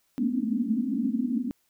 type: band-pass noise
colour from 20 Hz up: white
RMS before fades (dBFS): -27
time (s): 0.18-1.51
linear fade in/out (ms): 0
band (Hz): 210 to 280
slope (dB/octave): 96
effects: white hiss -70 dBFS RMS until 1.69 s